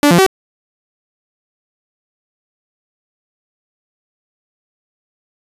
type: tone with pitch steps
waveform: sawtooth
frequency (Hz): 290.8 / 172.7 / 382.1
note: D4 / F3 / G4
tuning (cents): -17 / -19 / -44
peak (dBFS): -3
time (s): 0.03-0.264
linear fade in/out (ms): 0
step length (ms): 78
effects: resampled to 32000 Hz